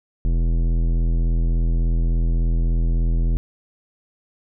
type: tone with tanh clipping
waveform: sine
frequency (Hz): 41.74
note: E1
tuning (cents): +22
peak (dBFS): -18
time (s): 0.25-3.37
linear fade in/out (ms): 0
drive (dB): 15
effects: none